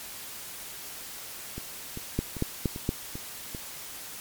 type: two click trains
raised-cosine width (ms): 3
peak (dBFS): -12 / -23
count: 4 / 6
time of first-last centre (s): 2.19-2.891 / 1.58-3.549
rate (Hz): 4.28 / 2.54
effects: white hiss -41 dBFS RMS until 4.2 s + MP3 96 kbps